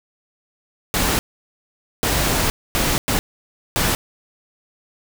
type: noise bursts at uneven times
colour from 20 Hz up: pink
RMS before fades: -19 dBFS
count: 5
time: 0.94-1.19 / 2.03-2.5 / 2.75-2.98 / 3.08-3.19 / 3.76-3.95 s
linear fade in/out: 0 ms
effects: none